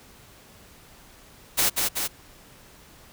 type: noise with echo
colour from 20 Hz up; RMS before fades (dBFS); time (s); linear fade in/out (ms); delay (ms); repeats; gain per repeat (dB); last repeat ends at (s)
white; -21; 1.57-1.7; 20; 190; 2; -3; 2.08
effects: pink hiss -51 dBFS RMS until 3.12 s